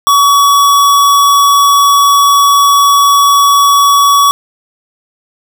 square tone, 1131 Hz, C#6, 34 cents sharp, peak -5 dBFS, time 0.07-4.31 s, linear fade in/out 0 ms, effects none

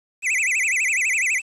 square tone with vibrato, 2300 Hz, D7, 37 cents flat, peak -19 dBFS, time 0.22-1.42 s, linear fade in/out 50 ms, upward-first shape sine, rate 12 Hz, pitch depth 260 cents each way, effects resampled to 24000 Hz + 8-bit

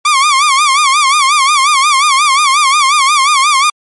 sawtooth tone with vibrato, 1137 Hz, C#6, 44 cents sharp, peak -3 dBFS, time 0.05-3.7 s, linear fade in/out 5 ms, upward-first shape sine, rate 5.6 Hz, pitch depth 130 cents each way, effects MP3 48 kbps

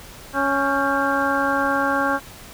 harmonic tone with a mistuned harmonic, 277.2 Hz, C#4, in tune, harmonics 1 / 2 / 3 / 4 / 5 / 6, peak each -25 / -25 / -25 / -25 / -25 / -25 dBFS, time 0.33-2.2 s, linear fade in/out 50 ms, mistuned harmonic 6, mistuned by -81 cents, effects pink hiss -41 dBFS RMS until 2.53 s

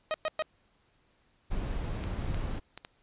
sawtooth tone bursts, 626 Hz, D#5, 10 cents sharp, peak -24 dBFS, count 3, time 0.11-0.423 s, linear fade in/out 0 ms, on 31 ms, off 110 ms
brown noise, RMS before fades -33 dBFS, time 1.5-2.6 s, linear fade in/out 20 ms
clicks, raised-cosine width 0.2 ms, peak -24 dBFS, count 4, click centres 2.039 / 2.345 / 2.776 / 2.849 s
effects pink hiss -69 dBFS RMS until 3.02 s + resampled to 8000 Hz

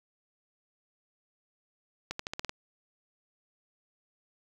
accelerating click train, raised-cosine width 0.2 ms, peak -17 dBFS, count 7, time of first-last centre 2.11-2.494 s, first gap 84 ms, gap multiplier 0.89, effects 8-bit

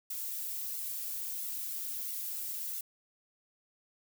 violet noise with flanger, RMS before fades -38 dBFS, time 0.1-2.81 s, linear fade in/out 5 ms, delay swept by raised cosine 1.4 to 5 ms, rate 1.5 Hz, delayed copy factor +1, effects none

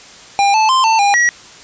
square tone with pitch steps, 801 / 874 / 1043 / 892 / 808 / 1918 Hz, G5 / A5 / C6 / A5 / G#5 / A#6, +37 / -12 / -6 / +23 / -48 / +49 cents, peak -10 dBFS, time 0.39-1.29 s, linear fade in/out 0 ms, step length 150 ms, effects white hiss -38 dBFS RMS until 1.63 s + resampled to 16000 Hz

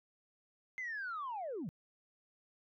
sine linear sweep, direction down, 2093 to 137.6 Hz, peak -37 dBFS, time 0.78-1.69 s, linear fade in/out 0 ms, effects tanh soft clip ceiling -35 dBFS

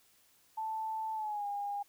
sine tone with pitch glide, 880 to 811.6 Hz, A5 to G#5, 0 to -40 cents, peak -34 dBFS, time 0.57-1.83 s, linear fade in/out 10 ms, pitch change -140 cents, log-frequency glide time 1.14-1.46 s, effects white hiss -67 dBFS RMS until 1.88 s

